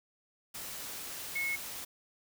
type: tone in noise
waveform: sine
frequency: 2181 Hz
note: C#7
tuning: 29 cents flat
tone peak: -31 dBFS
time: 1.35-1.56 s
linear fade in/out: 10 ms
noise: white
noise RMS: -42 dBFS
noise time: 0.54-1.85 s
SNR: +8 dB
effects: none